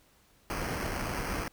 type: noise with sample-and-hold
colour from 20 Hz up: pink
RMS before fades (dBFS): -34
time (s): 0.5-1.48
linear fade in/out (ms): 0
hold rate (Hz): 3675
effects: pink hiss -64 dBFS RMS until 1.52 s